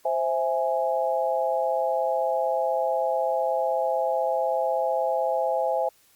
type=chord; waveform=sine; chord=C augmented; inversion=none; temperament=equal; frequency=523.3 / 659.3 / 830.6 Hz; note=C5 / E5 / G#5; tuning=0 / 0 / 0 cents; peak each=-26 / -26 / -27 dBFS; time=0.05-5.89 s; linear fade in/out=5 ms; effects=white hiss -60 dBFS RMS until 6.15 s + Opus 48 kbps